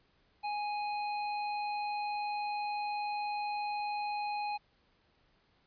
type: tone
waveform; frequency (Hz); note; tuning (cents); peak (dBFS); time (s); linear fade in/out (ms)
square; 830.6; G#5; 0; -34; 0.43-4.58; 20
effects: pink hiss -70 dBFS RMS until 5.66 s + resampled to 11025 Hz